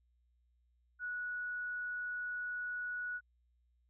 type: tone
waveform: sine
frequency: 1467 Hz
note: F#6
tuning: 15 cents flat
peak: -37 dBFS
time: 0.99-3.21 s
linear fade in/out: 50 ms
effects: added 60 Hz sine -70 dBFS peak until 3.89 s